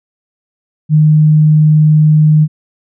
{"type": "tone", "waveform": "sine", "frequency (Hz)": 153.5, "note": "D#3", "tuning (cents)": -23, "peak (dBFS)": -4, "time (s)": [0.89, 2.48], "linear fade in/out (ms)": 50, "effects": []}